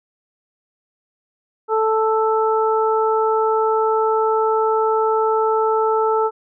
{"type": "harmonic tone", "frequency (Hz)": 440, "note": "A4", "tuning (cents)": 0, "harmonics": [1, 2, 3], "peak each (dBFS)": [-17, -20, -22], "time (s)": [1.68, 6.31], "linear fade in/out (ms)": 50, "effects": []}